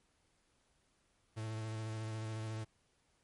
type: tone with vibrato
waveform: 45% pulse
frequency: 110.1 Hz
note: A2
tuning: 2 cents sharp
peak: -39 dBFS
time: 1.36-2.65 s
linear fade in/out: 20 ms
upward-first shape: square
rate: 14 Hz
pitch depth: 18 cents each way
effects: pink hiss -75 dBFS RMS until 3.23 s + MP3 48 kbps